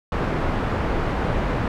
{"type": "low-pass noise", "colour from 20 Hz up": "pink", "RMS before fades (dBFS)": -23, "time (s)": [0.12, 1.68], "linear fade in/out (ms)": 2, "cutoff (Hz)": 1500, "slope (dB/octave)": 12, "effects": []}